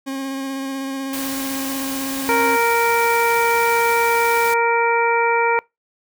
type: tone with vibrato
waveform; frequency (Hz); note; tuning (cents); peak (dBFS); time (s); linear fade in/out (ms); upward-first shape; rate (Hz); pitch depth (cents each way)
40% pulse; 270; C#4; -45; -23; 0.06-2.57; 20; square; 16; 13
type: noise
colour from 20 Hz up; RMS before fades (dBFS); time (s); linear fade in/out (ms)
white; -29; 1.13-4.54; 2
type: harmonic tone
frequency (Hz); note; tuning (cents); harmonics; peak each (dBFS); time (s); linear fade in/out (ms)
466.2; A#4; 0; 1 / 2 / 3 / 4 / 5; -19 / -18 / -24 / -28 / -23; 2.29-5.59; 0
effects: noise-tail reverb RT60 0.2 s tail -25 dB re dry